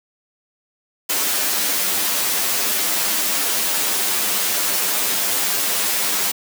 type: noise with comb filter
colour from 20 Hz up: white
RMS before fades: -20 dBFS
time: 1.09-6.32 s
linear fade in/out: 10 ms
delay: 10 ms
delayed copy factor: +0.65
effects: high-pass 200 Hz 12 dB/octave